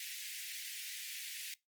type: high-pass noise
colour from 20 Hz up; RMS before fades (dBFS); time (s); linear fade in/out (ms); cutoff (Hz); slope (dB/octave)
pink; -45; 0-1.54; 2; 1900; 48
effects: noise-tail reverb RT60 0.2 s tail -22 dB re dry + Opus 32 kbps